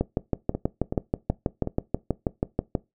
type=two click trains; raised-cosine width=2 ms; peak=-14 / -9 dBFS; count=4 / 18; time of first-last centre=0.55-1.674 / 0.01-2.752 s; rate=2.67 / 6.2 Hz; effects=noise-tail reverb RT60 0.2 s tail -20 dB re dry